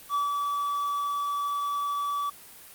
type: tone with ADSR envelope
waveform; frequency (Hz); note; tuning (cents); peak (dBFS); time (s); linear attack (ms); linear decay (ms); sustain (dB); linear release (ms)
triangle; 1149; D6; -38; -21; 0.09-2.3; 55; 150; -3; 7
effects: white hiss -48 dBFS RMS until 2.74 s + Opus 32 kbps